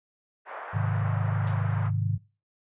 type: band-pass noise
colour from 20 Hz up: white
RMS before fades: -39 dBFS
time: 0.45-1.91 s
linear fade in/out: 50 ms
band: 530 to 1500 Hz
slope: 24 dB/octave
type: chord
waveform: sine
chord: Ab major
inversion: none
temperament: equal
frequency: 103.83 / 130.81 / 155.56 Hz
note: Ab2 / C3 / Eb3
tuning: 0 / 0 / 0 cents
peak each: -26 / -31 / -31 dBFS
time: 0.73-2.18 s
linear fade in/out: 20 ms
type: noise with exponential decay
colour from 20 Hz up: white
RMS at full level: -39 dBFS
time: 1.47-1.67 s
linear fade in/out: 2 ms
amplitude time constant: 43 ms
effects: noise-tail reverb RT60 0.3 s tail -20 dB re dry + resampled to 8000 Hz